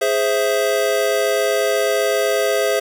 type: chord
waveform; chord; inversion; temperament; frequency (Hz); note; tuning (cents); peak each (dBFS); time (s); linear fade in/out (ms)
square; Ab augmented; none; equal; 415.3 / 523.3 / 659.3; Ab4 / C5 / E5; 0 / 0 / 0; -21; 0.01-2.8; 10
effects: none